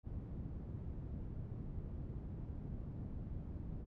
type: low-pass noise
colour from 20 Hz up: white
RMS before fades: -45 dBFS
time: 0.03-3.86 s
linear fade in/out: 50 ms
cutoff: 130 Hz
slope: 12 dB/octave
effects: none